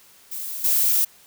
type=noise with level steps; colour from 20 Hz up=violet; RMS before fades=-31 / -19 dBFS; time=0.31-1.05 s; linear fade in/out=10 ms; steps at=0.64 s; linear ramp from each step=5 ms; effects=white hiss -52 dBFS RMS until 1.26 s